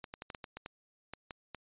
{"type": "clicks", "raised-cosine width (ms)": 0.3, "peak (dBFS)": -26, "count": 11, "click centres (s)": [0.042, 0.139, 0.221, 0.302, 0.348, 0.442, 0.57, 0.661, 1.136, 1.308, 1.547], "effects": ["resampled to 8000 Hz"]}